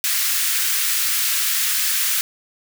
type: high-pass noise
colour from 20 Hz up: white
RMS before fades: -20 dBFS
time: 0.04-2.21 s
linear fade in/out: 0 ms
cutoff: 1400 Hz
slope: 24 dB/octave
effects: none

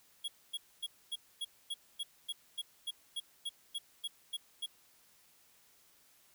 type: tone bursts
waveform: square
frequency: 3322 Hz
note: G#7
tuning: in tune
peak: -36 dBFS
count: 16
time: 0.24-4.662 s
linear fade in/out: 10 ms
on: 42 ms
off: 250 ms
effects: white hiss -66 dBFS RMS until 6.34 s

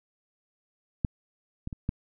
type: clicks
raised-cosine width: 5 ms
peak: -12 / -21 / -24 / -15 dBFS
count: 4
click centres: 1.048 / 1.674 / 1.728 / 1.891 s
effects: none

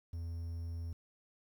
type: tone with quantisation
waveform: triangle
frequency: 84 Hz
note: E2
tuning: 33 cents sharp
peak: -36 dBFS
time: 0.13-0.93 s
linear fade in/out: 5 ms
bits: 11
effects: none

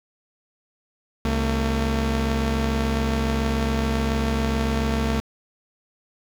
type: tone pair together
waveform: sawtooth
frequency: 67.1 / 225.7 Hz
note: C2 / A3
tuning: +44 / +44 cents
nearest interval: octave + major sixth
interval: 2100 cents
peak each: -19 / -20 dBFS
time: 1.25-5.2 s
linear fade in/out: 0 ms
effects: low-pass 6000 Hz 12 dB/octave + 7-bit

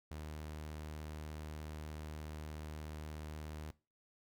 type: tone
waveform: sawtooth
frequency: 76.7 Hz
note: D#2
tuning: 24 cents flat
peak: -40 dBFS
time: 0.11-3.71 s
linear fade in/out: 0 ms
effects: noise-tail reverb RT60 0.3 s tail -19 dB re dry

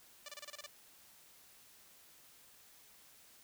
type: tone bursts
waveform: 5% pulse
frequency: 587.3 Hz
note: D5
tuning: in tune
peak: -34 dBFS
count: 8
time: 0.26-0.663 s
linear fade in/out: 2 ms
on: 25 ms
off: 29 ms
effects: white hiss -62 dBFS RMS until 3.43 s

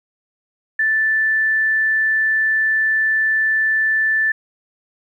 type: tone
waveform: sine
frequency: 1760 Hz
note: A6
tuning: in tune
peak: -14 dBFS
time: 0.79-4.32 s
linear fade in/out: 5 ms
effects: 9-bit

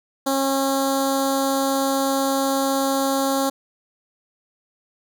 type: tone with notch filter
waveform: 10% pulse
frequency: 271.6 Hz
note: C#4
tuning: 35 cents flat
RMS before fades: -21 dBFS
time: 0.26-3.5 s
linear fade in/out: 10 ms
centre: 2100 Hz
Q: 0.6
effects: none

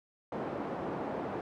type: band-pass noise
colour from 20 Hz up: pink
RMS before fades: -37 dBFS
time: 0.32-1.41 s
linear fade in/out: 2 ms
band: 260 to 790 Hz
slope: 12 dB/octave
effects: none

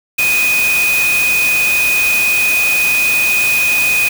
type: tone in noise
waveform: sine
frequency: 2489 Hz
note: D#7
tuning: in tune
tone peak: -11 dBFS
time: 0.18-4.09 s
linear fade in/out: 10 ms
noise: white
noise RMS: -20 dBFS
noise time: 0.18-4.09 s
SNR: +6 dB
effects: none

